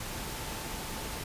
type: tone in noise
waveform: sine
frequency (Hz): 880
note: A5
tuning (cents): 0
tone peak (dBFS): -48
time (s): 0.12-1.19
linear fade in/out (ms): 5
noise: pink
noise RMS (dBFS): -38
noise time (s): 0-1.24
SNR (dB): -13
effects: resampled to 32000 Hz